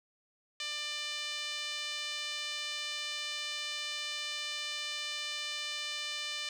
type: tone with band-pass filter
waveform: 5% pulse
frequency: 595 Hz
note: D5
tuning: 22 cents sharp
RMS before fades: -38 dBFS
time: 0.6-6.49 s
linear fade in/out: 2 ms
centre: 3100 Hz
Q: 1.1
effects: none